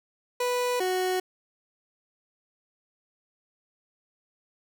30% pulse tone pair in turn, 492.9 / 369.3 Hz, B4 / F#4, -3 / -3 cents, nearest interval perfect fourth, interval 500 cents, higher first, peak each -22 dBFS, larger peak neither, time 0.4-0.8 / 0.8-1.2 s, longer neither, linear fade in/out 5 ms, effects none

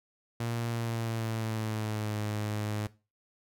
sawtooth tone with pitch glide, 116.8 to 105.88 Hz, A#2 to G#2, +4 to +34 cents, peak -27 dBFS, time 0.4-2.87 s, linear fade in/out 5 ms, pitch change -170 cents, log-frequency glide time 0.7-2.18 s, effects noise-tail reverb RT60 0.3 s tail -18 dB re dry

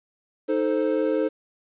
triangle chord, A diminished, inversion second, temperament equal with one note detuned, 311.1 / 437.7 / 523.3 Hz, Eb4 / A4 / C5, 0 / -9 / 0 cents, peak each -23 / -23 / -23 dBFS, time 0.48-1.29 s, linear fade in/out 20 ms, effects resampled to 8000 Hz + 9-bit

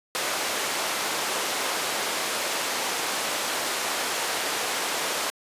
pink band-pass noise, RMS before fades -28 dBFS, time 0.15-5.3 s, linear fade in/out 0 ms, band 500 to 11000 Hz, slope 12 dB/octave, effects resampled to 32000 Hz

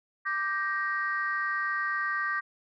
sine chord, G minor, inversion second, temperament just, 1176 / 1568 / 1881.6 Hz, D6 / G6 / Bb6, +2 / 0 / +16 cents, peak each -31 dBFS, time 0.25-2.41 s, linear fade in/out 20 ms, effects tanh soft clip ceiling -19 dBFS

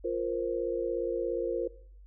sine chord, F suspended fourth, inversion none, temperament equal, 349.2 / 466.2 / 523.3 Hz, F4 / Bb4 / C5, 0 / 0 / 0 cents, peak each -33 / -32 / -34 dBFS, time 0.04-1.68 s, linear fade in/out 10 ms, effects noise-tail reverb RT60 0.6 s tail -19 dB re dry + added 48 Hz sine -49 dBFS peak until 2.06 s

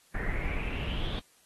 brown noise with low-pass filter sweep, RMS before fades -32 dBFS, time 0.14-1.2 s, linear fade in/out 10 ms, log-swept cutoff 1800 to 3600 Hz, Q 9.4, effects white hiss -63 dBFS RMS until 1.45 s + AAC 32 kbps

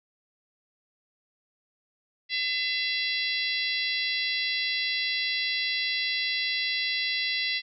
harmonic tone, 675 Hz, E5, 41 cents sharp, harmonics 3 / 4 / 5 / 6 / 7 / 8, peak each -30 / -33 / -33 / -33 / -34 / -42 dBFS, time 2.29-7.62 s, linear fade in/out 50 ms, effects none

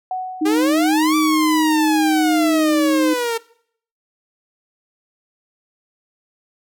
sine tone with exponential decay, 743 Hz, F#5, 7 cents sharp, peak -19 dBFS, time 0.11-1.08 s, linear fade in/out 2 ms, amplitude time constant 210 ms
sine tone, 311.1 Hz, D#4, in tune, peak -15 dBFS, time 0.41-3.14 s, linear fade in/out 10 ms
sawtooth exponential two-way sweep, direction up then down, 392 to 1174.7 to 450.9 Hz, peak -15 dBFS, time 0.45-3.38 s, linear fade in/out 10 ms, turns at 1.16 s
effects noise-tail reverb RT60 0.6 s tail -21 dB re dry

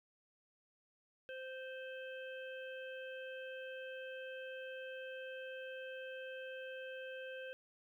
harmonic tone, 521 Hz, C5, 7 cents flat, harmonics 1 / 3 / 5 / 6, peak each -46 / -50 / -55 / -58 dBFS, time 1.29-7.53 s, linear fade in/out 0 ms, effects 13-bit

